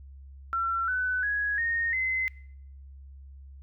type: tone with pitch steps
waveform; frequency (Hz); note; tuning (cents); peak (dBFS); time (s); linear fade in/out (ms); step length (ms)
sine; 1354 / 1502.4 / 1667 / 1849.6 / 2052; E6 / F#6 / G#6 / A#6 / C7; +46 / +26 / +6 / -14 / -34; -25; 0.53-2.28; 0; 350
effects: noise-tail reverb RT60 0.7 s tail -22 dB re dry + added 68 Hz sine -44 dBFS peak until 3.62 s